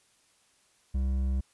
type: tone with hard clipping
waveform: triangle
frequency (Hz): 65.8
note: C2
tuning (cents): +10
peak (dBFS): -27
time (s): 0.94-1.41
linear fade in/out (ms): 10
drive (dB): 10
effects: white hiss -66 dBFS RMS until 1.53 s + resampled to 24000 Hz